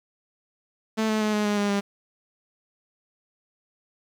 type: tone with pitch steps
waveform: sawtooth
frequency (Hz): 219.8 / 216.5 / 213.3 / 210.1 / 207 / 203.9 / 200.9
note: A3 / A3 / G#3 / G#3 / G#3 / G#3 / G3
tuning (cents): -2 / -28 / +46 / +20 / -5 / -32 / +43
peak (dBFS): -18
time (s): 0.97-1.81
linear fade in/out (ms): 20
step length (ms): 120
effects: low-pass 7000 Hz 12 dB/octave + 8-bit